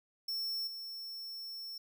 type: tone with level steps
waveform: square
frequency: 5400 Hz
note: E8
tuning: 41 cents sharp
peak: -35 / -42 dBFS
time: 0.28-1.78 s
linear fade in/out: 5 ms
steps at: 0.67 s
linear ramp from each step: 5 ms
effects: none